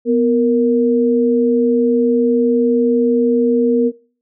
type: tone pair together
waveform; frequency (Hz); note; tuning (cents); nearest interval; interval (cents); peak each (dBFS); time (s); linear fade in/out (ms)
sine; 246.7 / 466.2; B3 / A#4; -2 / 0; major seventh; 1102; -14 / -13; 0.05-3.92; 50
effects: noise-tail reverb RT60 0.4 s tail -21 dB re dry